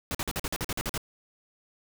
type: noise bursts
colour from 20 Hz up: pink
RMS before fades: -31 dBFS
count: 11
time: 0.11-0.977 s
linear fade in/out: 0 ms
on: 37 ms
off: 46 ms
effects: none